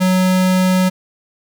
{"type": "tone", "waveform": "square", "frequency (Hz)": 185.1, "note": "F#3", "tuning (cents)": 1, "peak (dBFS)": -12, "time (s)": [0, 0.9], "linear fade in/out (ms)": 20, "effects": []}